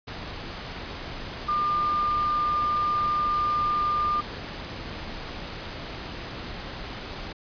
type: tone in noise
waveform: sine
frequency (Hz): 1200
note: D6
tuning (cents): +37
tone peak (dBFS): -22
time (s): 1.48-4.21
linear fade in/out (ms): 10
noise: pink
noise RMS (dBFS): -36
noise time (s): 0.07-7.33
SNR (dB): +11
effects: resampled to 11025 Hz